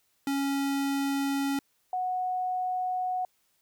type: tone pair in turn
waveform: square / sine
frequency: 277.2 / 735.8 Hz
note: C#4 / F#5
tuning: 0 / -10 cents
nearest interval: octave + perfect fourth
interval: 1690 cents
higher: second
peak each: -27 dBFS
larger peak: neither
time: 0.27-1.59 / 1.93-3.25 s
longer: neither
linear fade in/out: 2 ms
effects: white hiss -71 dBFS RMS until 3.61 s